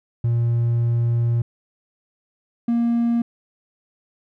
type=tone pair in turn; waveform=triangle; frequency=117.8 / 234.7 Hz; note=A#2 / A#3; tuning=+19 / +12 cents; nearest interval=octave; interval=1193 cents; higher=second; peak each=-14 dBFS; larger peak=neither; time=0.24-1.42 / 2.68-3.22 s; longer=first; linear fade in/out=5 ms; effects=tanh soft clip ceiling -10 dBFS